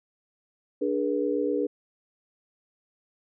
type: chord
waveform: sine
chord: G# diminished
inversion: second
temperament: equal with one note detuned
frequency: 293.7 / 415.3 / 483.2 Hz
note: D4 / G#4 / B4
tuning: 0 / 0 / -38 cents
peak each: -28 dBFS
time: 0.81-1.67 s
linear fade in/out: 10 ms
effects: none